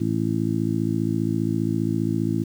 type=harmonic tone; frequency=55 Hz; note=A1; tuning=in tune; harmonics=2 / 3 / 4 / 5 / 6; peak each=-27 / -27 / -27 / -27 / -27 dBFS; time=0-2.44 s; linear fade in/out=10 ms; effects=8-bit